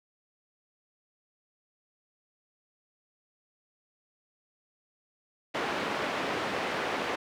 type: band-pass noise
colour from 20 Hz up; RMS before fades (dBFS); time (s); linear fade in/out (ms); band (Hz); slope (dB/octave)
pink; -32; 5.54-7.16; 10; 300 to 2600; 12
effects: none